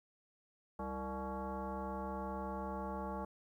sine tone with frequency modulation, 329.6 Hz, E4, in tune, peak -38 dBFS, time 0.79-3.25 s, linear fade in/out 5 ms, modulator 263 Hz, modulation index 3, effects 12-bit

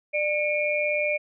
sine tone cluster, 595 / 2219 / 2394 Hz, D5 / C#7 / D7, +22 / +1 / +33 cents, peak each -25 / -31 / -26 dBFS, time 0.13-1.18 s, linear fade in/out 20 ms, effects none

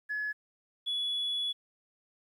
sine tone pair in turn, 1700 / 3400 Hz, G#6 / G#7, +40 / +40 cents, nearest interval octave, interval 1200 cents, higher second, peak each -30 / -28 dBFS, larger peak second, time 0.09-0.33 / 0.86-1.53 s, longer second, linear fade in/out 20 ms, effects tanh soft clip ceiling -27 dBFS + 11-bit

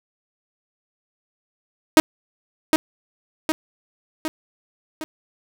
sawtooth tone with echo, 314.1 Hz, D#4, 16 cents sharp, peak -4 dBFS, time 1.97-2 s, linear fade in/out 0 ms, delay 760 ms, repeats 4, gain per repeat -5 dB, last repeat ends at 5.04 s, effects none

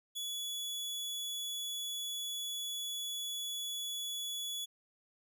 sawtooth tone, 3400 Hz, G#7, 40 cents sharp, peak -34 dBFS, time 0.15-4.66 s, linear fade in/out 20 ms, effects none

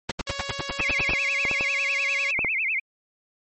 pink noise bursts, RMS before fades -26 dBFS, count 11, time 0.09-1.114 s, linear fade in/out 5 ms, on 24 ms, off 76 ms
5% pulse tone, 557 Hz, C#5, 8 cents sharp, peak -19 dBFS, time 0.27-2.31 s, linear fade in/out 2 ms
sine tone with vibrato, 2349 Hz, D7, in tune, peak -22 dBFS, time 0.79-2.8 s, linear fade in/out 10 ms, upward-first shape sine, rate 10 Hz, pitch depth 220 cents each way
clicks, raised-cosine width 1 ms, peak -15 dBFS, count 7, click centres 1.093 / 1.135 / 1.452 / 1.513 / 1.609 / 2.391 / 2.447 s
effects low-pass 6000 Hz 12 dB/octave + MP3 32 kbps

